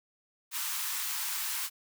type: high-pass noise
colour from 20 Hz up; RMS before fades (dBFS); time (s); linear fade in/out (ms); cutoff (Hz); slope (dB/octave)
white; -34; 0.51-1.7; 50; 840; 96
effects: none